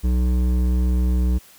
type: tone with hard clipping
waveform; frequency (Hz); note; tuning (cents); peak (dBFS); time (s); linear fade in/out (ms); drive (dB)
sine; 61.74; B1; 0; -18; 0.03-1.39; 20; 11
effects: white hiss -49 dBFS RMS until 1.58 s